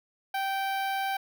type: tone with notch filter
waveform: sawtooth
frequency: 779 Hz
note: G5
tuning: 11 cents flat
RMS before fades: -30 dBFS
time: 0.34-1.17 s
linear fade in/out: 5 ms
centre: 7400 Hz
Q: 0.67
effects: none